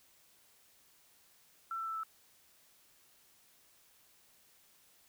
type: tone with pitch steps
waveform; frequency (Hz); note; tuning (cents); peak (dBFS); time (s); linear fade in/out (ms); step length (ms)
sine; 1341 / 1332.5 / 1324.1 / 1315.7; E6 / E6 / E6 / E6; +29 / +18 / +7 / -4; -36; 1.71-2.034; 2; 81
effects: white hiss -66 dBFS RMS until 5.08 s